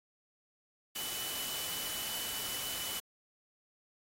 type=tone in noise; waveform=sine; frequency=2981 Hz; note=F#7; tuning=12 cents sharp; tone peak=-43 dBFS; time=0.95-3 s; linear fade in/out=10 ms; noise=white; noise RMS=-39 dBFS; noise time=0.95-3 s; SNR=-7 dB; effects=AAC 48 kbps